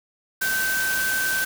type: tone in noise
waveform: sine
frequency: 1543 Hz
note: G6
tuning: 28 cents flat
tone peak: -22 dBFS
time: 0.41-1.45 s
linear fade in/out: 10 ms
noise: white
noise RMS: -28 dBFS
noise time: 0.41-1.45 s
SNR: +3 dB
effects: none

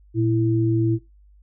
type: tone pair together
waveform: sine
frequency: 116.42 / 331 Hz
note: A#2 / E4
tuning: -2 / +7 cents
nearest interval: octave + tritone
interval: 1809 cents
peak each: -20 dBFS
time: 0.14-0.99 s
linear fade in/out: 50 ms
effects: noise-tail reverb RT60 0.2 s tail -18 dB re dry + added 50 Hz sine -49 dBFS peak until 1.42 s

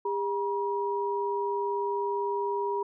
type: tone pair together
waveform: sine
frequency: 403.2 / 959 Hz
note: G4 / A#5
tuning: +49 / +49 cents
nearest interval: octave + minor third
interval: 1500 cents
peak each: -29 / -30 dBFS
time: 0.05-2.83 s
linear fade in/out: 5 ms
effects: none

